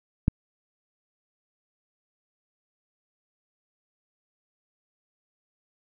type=click; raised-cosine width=5 ms; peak=-7 dBFS; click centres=0.281 s; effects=none